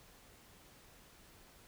silence, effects pink hiss -61 dBFS RMS until 1.67 s

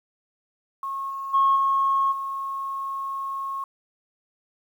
sine tone with level steps, 1089 Hz, C#6, 31 cents flat, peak -27 / -29 / -15 / -18 / -27 dBFS, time 0.83-3.64 s, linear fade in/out 2 ms, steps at 1.09 / 1.33 / 1.55 / 2.11 s, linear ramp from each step 20 ms, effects tanh soft clip ceiling -11 dBFS + 9-bit

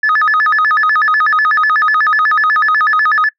sine tone with vibrato, 1471 Hz, F#6, 11 cents flat, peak -7 dBFS, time 0.03-3.29 s, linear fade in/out 5 ms, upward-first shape square, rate 8.1 Hz, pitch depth 280 cents each way, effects noise-tail reverb RT60 0.1 s tail -23 dB re dry + tanh soft clip ceiling -6 dBFS

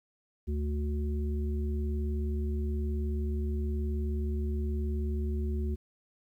harmonic tone, 73.42 Hz, D2, in tune, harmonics 1 / 3 / 5, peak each -29 / -38 / -40 dBFS, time 0.47-5.76 s, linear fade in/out 20 ms, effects 11-bit

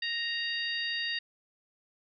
harmonic tone, 932.3 Hz, A#5, in tune, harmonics 2 / 3 / 4 / 5, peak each -34 / -36 / -37 / -38 dBFS, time 0.02-1.19 s, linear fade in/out 5 ms, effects none

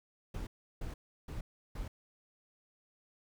brown noise bursts, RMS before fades -40 dBFS, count 4, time 0.34-1.88 s, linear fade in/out 5 ms, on 130 ms, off 340 ms, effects none

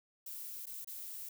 violet noise with dropouts, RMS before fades -45 dBFS, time 0.26-1.29 s, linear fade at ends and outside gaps 5 ms, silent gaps 0.658-0.667 / 0.846-0.873 s, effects none

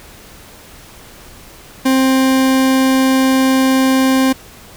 40% pulse tone, 263.5 Hz, C4, 12 cents sharp, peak -9 dBFS, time 1.85-4.33 s, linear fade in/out 10 ms, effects pink hiss -39 dBFS RMS until 4.76 s

